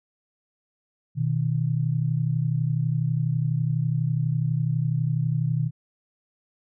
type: tone pair together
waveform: sine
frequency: 123.47 / 155.56 Hz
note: B2 / D#3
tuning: 0 / 0 cents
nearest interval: major third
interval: 400 cents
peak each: -24 dBFS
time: 1.15-5.71 s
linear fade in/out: 50 ms
effects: none